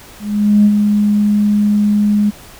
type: tone with ADSR envelope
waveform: sine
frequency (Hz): 207.7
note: G#3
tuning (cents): 0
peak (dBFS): -4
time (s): 0.19-2.31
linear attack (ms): 460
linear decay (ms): 60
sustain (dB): -5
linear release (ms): 21
effects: tanh soft clip ceiling 0 dBFS + pink hiss -38 dBFS RMS until 2.59 s